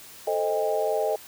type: chord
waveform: sine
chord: A half-diminished seventh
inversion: none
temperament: equal with one note detuned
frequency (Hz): 440 / 523.3 / 622.3 / 802.8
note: A4 / C5 / Eb5 / G5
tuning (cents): 0 / 0 / 0 / +41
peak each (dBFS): -27 / -31 / -26 / -30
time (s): 0.27-1.16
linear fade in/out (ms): 5
effects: white hiss -46 dBFS RMS until 1.27 s